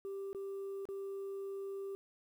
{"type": "tone with dropouts", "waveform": "sine", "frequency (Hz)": 392.6, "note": "G4", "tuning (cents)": 3, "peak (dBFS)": -37, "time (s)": [0.05, 1.95], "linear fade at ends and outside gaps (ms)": 0, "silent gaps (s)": [[0.33, 0.348], [0.854, 0.888]], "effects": ["tanh soft clip ceiling -38 dBFS", "11-bit"]}